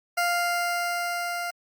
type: tone with level ramp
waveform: 20% pulse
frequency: 698.5 Hz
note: F5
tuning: in tune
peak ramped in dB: -17 to -24 dBFS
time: 0.17-1.51 s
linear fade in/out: 10 ms
effects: Opus 48 kbps